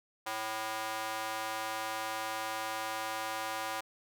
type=tone with high-pass filter; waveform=square; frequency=110 Hz; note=A2; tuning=in tune; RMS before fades=-37 dBFS; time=0.26-3.81 s; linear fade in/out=10 ms; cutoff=850 Hz; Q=1.5; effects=none